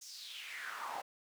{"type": "noise with high-pass filter sweep", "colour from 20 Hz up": "brown", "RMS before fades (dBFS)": -45, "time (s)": [0.01, 1.02], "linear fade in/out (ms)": 10, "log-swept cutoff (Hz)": [6400, 730], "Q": 4.5, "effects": []}